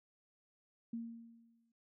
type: tone with exponential decay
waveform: sine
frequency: 230.9 Hz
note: A#3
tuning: 16 cents flat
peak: -37 dBFS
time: 0.93-1.72 s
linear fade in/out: 5 ms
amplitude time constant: 170 ms
effects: none